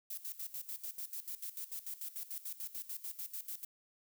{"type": "noise with tremolo", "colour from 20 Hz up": "violet", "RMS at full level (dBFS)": -42, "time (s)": [0.1, 3.65], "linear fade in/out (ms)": 5, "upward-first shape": "square", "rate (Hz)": 6.8, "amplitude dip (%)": 80, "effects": []}